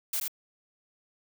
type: noise with echo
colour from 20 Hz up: blue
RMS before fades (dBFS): -30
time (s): 0.13-0.2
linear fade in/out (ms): 5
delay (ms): 81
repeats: 1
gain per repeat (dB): -3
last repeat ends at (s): 0.281
effects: none